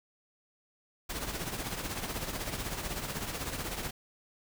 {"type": "noise with tremolo", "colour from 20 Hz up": "pink", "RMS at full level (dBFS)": -34, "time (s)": [1.09, 3.91], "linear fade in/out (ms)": 10, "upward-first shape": "triangle", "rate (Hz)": 16, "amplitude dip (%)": 65, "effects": []}